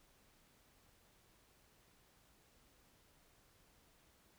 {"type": "silence", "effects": ["pink hiss -70 dBFS RMS until 4.38 s"]}